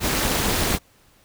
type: noise with amplitude modulation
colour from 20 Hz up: pink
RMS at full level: -18 dBFS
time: 0-0.79 s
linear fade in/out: 50 ms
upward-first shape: sine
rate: 254 Hz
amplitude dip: 85%
effects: pink hiss -57 dBFS RMS until 1.24 s